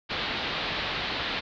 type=low-pass noise; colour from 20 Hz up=white; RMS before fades=-31 dBFS; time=0.09-1.41 s; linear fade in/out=20 ms; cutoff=4200 Hz; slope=48 dB/octave; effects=none